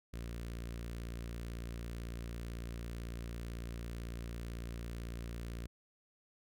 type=tone with notch filter; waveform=sawtooth; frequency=58 Hz; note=A#1; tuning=8 cents flat; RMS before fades=-43 dBFS; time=0.13-5.67 s; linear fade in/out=10 ms; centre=840 Hz; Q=1.3; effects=none